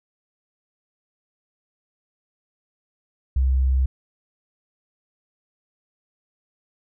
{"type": "tone", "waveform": "sine", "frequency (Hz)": 65.41, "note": "C2", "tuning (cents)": 0, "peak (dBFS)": -16, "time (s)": [3.36, 3.86], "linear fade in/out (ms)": 5, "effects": []}